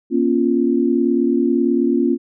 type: tone cluster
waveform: sine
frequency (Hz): 239.2 / 277.5 / 347.4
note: A#3 / C#4 / F4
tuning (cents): +45 / +2 / -9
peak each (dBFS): -18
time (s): 0.1-2.18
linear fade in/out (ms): 50
effects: none